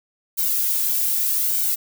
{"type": "noise with flanger", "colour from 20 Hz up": "violet", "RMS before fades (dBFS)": -21, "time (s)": [0.37, 1.76], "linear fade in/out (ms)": 20, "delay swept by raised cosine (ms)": [1.3, 2.6], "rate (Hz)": 0.83, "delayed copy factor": 0.7, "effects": []}